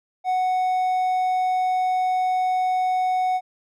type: tone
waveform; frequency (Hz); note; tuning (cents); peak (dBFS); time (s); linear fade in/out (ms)
triangle; 740; F#5; 0; -17; 0.24-3.41; 50
effects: none